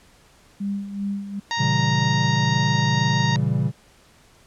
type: tone with tremolo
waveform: sine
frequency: 200 Hz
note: G3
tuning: 35 cents sharp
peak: -22 dBFS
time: 0.6-1.4 s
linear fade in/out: 10 ms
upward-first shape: sine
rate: 2.6 Hz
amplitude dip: 65%
type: harmonic tone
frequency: 932.3 Hz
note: A#5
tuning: in tune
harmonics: 1 / 2 / 3 / 4 / 5 / 6 / 7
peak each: -26 / -27 / -36 / -30 / -33 / -39 / -37 dBFS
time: 1.51-3.36 s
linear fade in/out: 0 ms
type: chord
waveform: triangle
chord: A# diminished seventh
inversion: none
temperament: equal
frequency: 116.54 / 138.59 / 164.81 / 196 Hz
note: A#2 / C#3 / E3 / G3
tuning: 0 / 0 / 0 / 0 cents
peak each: -22 / -20 / -24 / -25 dBFS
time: 1.57-3.72 s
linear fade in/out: 50 ms
effects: pink hiss -54 dBFS RMS until 4.46 s + low-pass 10000 Hz 12 dB/octave